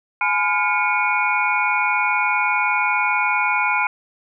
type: tone cluster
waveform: sine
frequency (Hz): 843 / 1008 / 1414 / 2213 / 2433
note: G#5 / B5 / F6 / C#7 / D#7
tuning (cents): +26 / +35 / +21 / -3 / -39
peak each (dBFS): -23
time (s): 0.21-3.87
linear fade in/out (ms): 2
effects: none